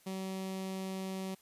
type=tone with notch filter; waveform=sawtooth; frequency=190 Hz; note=F#3; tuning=46 cents sharp; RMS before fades=-39 dBFS; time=0.06-1.35 s; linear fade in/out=10 ms; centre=1500 Hz; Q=1.7; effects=white hiss -65 dBFS RMS until 1.41 s + resampled to 32000 Hz